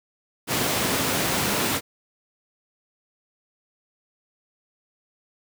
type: high-pass noise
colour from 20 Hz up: pink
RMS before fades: -24 dBFS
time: 0.47-1.81 s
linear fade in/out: 50 ms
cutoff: 130 Hz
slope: 12 dB/octave
effects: none